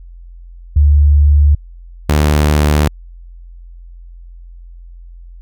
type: tone pair in turn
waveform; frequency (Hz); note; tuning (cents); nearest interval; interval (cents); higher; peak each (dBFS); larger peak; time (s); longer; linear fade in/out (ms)
sine / sawtooth; 72.8 / 74.72; D2 / D2; -15 / +30; unison; 45; second; -5; neither; 0.76-1.55 / 2.09-2.88; neither; 5
effects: added 43 Hz sine -32 dBFS peak until 5.41 s